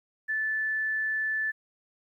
sine tone, 1749 Hz, A6, 11 cents flat, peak -26 dBFS, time 0.28-1.52 s, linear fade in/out 20 ms, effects 11-bit

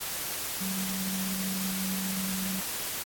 sine tone in noise, 189.4 Hz, F#3, 41 cents sharp, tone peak -32 dBFS, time 0.6-2.61 s, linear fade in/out 20 ms, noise white, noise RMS -34 dBFS, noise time 0-3.04 s, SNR -1 dB, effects AAC 64 kbps

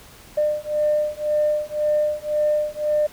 sine beating tone pair, 600 / 601.9 Hz, D5 / D5, +37 / +42 cents, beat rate 1.9 Hz, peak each -21 dBFS, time 0.37-3.07 s, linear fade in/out 10 ms, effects tanh soft clip ceiling -11 dBFS + pink hiss -46 dBFS RMS until 3.12 s

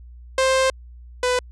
sawtooth tone pair in turn, 526 / 498.8 Hz, C5 / B4, +9 / +17 cents, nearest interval minor second, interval 92 cents, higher first, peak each -12 / -14 dBFS, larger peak first, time 0.38-0.7 / 1.23-1.39 s, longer first, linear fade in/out 2 ms, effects added 60 Hz sine -39 dBFS peak until 1.51 s + resampled to 22050 Hz

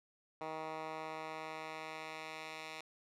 10% pulse tone with band-pass filter sweep, 157.8 Hz, D#3, 25 cents sharp, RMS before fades -45 dBFS, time 0.41-2.81 s, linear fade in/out 2 ms, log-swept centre 970 to 2800 Hz, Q 0.9, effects none

